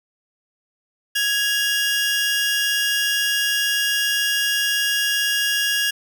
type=tone pair together; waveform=sawtooth; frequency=1661.2 / 2818 Hz; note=G#6 / F7; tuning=0 / +15 cents; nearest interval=major sixth; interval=915 cents; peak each=-17 / -19 dBFS; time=1.15-5.91 s; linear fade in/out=10 ms; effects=none